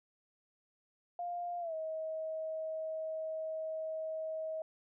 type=tone with pitch glide; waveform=sine; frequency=701 to 635.4 Hz; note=F5 to D#5; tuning=+6 to +36 cents; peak=-36 dBFS; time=1.19-4.62 s; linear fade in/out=2 ms; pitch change=-170 cents; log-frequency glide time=1.6-1.74 s; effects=none